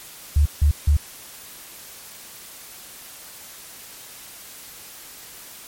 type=tone bursts; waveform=sine; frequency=73.42 Hz; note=D2; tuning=in tune; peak=-12 dBFS; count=3; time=0.36-0.968 s; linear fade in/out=5 ms; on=96 ms; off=160 ms; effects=white hiss -41 dBFS RMS until 5.67 s + MP3 64 kbps